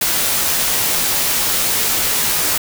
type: noise with comb filter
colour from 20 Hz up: white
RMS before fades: -17 dBFS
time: 0.01-2.58 s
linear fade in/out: 5 ms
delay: 15 ms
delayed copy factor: -0.6
effects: none